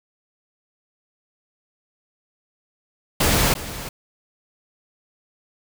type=noise with echo; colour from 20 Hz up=pink; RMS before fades=-18 dBFS; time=3.2-3.54 s; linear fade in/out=5 ms; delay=350 ms; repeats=1; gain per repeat=-14 dB; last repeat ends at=3.89 s; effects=none